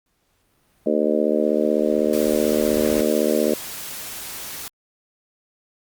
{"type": "noise with exponential growth", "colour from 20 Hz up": "pink", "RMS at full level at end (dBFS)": -30, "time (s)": [0.06, 3.01], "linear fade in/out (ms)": 2, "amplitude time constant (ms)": 640}
{"type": "harmonic tone", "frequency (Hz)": 75.9, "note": "D#2", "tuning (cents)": -42, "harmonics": [3, 4, 5, 6, 7, 8], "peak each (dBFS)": [-24, -24, -24, -24, -24, -24], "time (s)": [0.86, 3.54], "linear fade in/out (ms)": 5}
{"type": "noise", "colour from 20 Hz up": "white", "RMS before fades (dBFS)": -33, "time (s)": [2.13, 4.68], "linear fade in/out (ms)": 2}
{"effects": ["Opus 48 kbps"]}